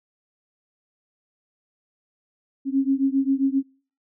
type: beating tone pair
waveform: sine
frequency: 268.1 / 275.6 Hz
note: C4 / C#4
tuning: +42 / -10 cents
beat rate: 7.5 Hz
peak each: -21 / -22 dBFS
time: 2.65-3.63 s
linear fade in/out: 50 ms
effects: noise-tail reverb RT60 0.4 s tail -23 dB re dry